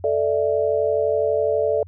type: chord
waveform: sine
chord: A suspended fourth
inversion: none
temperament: equal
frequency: 440 / 587.3 / 659.3 Hz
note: A4 / D5 / E5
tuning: 0 / 0 / 0 cents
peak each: -21 / -21 / -24 dBFS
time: 0.04-1.83 s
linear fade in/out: 2 ms
effects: added 90 Hz sine -39 dBFS peak until 1.87 s